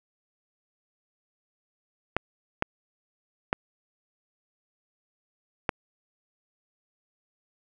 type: clicks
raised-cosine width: 0.5 ms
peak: -8 dBFS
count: 4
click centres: 2.166 / 2.624 / 3.529 / 5.692 s
effects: none